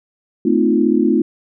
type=chord; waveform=sine; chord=F dominant seventh; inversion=first; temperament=equal with one note detuned; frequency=220 / 256.1 / 311.1 / 349.2 Hz; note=A3 / C4 / Eb4 / F4; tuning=0 / -37 / 0 / 0 cents; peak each=-17 dBFS; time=0.45-1.22 s; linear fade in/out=5 ms; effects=none